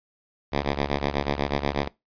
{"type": "ring-modulated tone", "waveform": "5% pulse", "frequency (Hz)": 70.9, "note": "C#2", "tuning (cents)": 40, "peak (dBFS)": -10, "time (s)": [0.52, 1.88], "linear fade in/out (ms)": 5, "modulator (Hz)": 75, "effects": ["noise-tail reverb RT60 0.2 s tail -21 dB re dry", "resampled to 11025 Hz"]}